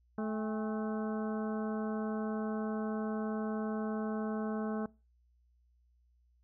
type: harmonic tone with a mistuned harmonic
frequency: 216.9 Hz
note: A3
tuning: 25 cents flat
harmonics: 1 / 2 / 3 / 4 / 5 / 6 / 7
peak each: -34 / -40 / -44 / -46 / -48 / -50 / -51 dBFS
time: 0.18-4.86 s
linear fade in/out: 2 ms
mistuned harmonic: 4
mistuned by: -110 cents
effects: noise-tail reverb RT60 0.3 s tail -23 dB re dry + added 60 Hz sine -66 dBFS peak until 6.43 s